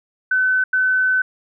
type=tone bursts at uneven times; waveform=sine; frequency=1515 Hz; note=F#6; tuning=40 cents sharp; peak=-14 dBFS; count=2; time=0.31-0.64 / 0.73-1.22 s; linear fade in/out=5 ms; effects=none